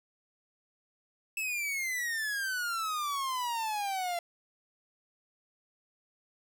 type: exponential sweep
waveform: 45% pulse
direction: down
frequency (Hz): 2637 to 683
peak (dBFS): -31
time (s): 1.37-4.19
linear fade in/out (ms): 2
effects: none